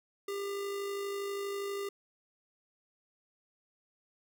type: tone with amplitude modulation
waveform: square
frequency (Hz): 400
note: G4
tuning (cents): +35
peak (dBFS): -34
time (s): 0.28-1.89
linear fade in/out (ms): 5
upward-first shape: sine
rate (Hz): 52.4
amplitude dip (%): 30
effects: none